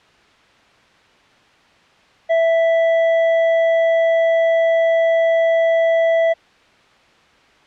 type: tone with hard clipping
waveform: sine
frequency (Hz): 660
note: E5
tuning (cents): +2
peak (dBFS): -14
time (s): 2.29-6.34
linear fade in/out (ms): 20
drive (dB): 7
effects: white hiss -51 dBFS RMS until 7.66 s + low-pass 3000 Hz 12 dB/octave